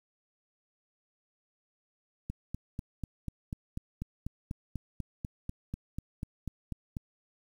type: click train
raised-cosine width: 5 ms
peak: -23 dBFS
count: 20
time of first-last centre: 2.3-6.968 s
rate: 4.07 Hz
effects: 9-bit